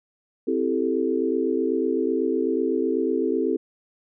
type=chord; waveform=sine; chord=A minor seventh; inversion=first; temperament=equal; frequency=261.6 / 329.6 / 392 / 440 Hz; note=C4 / E4 / G4 / A4; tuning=0 / 0 / 0 / 0 cents; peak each=-26 dBFS; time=0.47-3.57 s; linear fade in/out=10 ms; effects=none